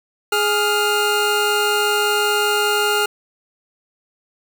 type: tone pair together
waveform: 25% pulse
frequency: 416.2 / 1402.4 Hz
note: G#4 / F6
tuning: +4 / +7 cents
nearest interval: octave + major sixth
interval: 2103 cents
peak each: -15 dBFS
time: 0.32-3.06 s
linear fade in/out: 5 ms
effects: 8-bit